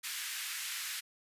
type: high-pass noise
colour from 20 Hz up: pink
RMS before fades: -39 dBFS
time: 0.03-1.01 s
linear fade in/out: 20 ms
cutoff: 1600 Hz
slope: 24 dB/octave
effects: resampled to 32000 Hz